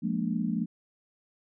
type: chord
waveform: sine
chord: Bb dominant seventh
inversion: second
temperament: just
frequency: 174.81 / 209.8 / 233.1 / 291.4 Hz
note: F3 / Ab3 / Bb3 / D4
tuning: +2 / +18 / 0 / -13 cents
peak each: -32 / -31 / -31 / -37 dBFS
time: 0.02-0.66 s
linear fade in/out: 20 ms
effects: none